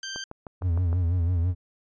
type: tone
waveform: 10% pulse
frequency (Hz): 1568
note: G6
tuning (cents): 0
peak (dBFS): -23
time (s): 0.03-0.24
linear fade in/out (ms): 2
type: click train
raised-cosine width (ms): 1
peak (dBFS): -24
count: 6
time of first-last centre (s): 0.16-0.929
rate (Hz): 6.5
type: tone with vibrato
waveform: triangle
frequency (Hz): 87.1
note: F2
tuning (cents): -4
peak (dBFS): -19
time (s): 0.61-1.55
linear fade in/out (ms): 50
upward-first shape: sine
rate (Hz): 6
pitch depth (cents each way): 88
effects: resampled to 16000 Hz